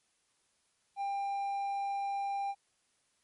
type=tone; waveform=triangle; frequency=796 Hz; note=G5; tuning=26 cents sharp; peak=-30 dBFS; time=0.96-2.55 s; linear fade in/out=50 ms; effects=white hiss -74 dBFS RMS until 3.23 s + MP3 48 kbps